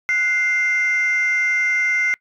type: tone pair together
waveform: sine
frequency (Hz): 1475.3 / 2093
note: F#6 / C7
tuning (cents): -5 / 0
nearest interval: tritone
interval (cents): 605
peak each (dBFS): -22 / -15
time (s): 0.09-2.14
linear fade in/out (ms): 0
effects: noise-tail reverb RT60 0.1 s tail -25 dB re dry + tanh soft clip ceiling -13 dBFS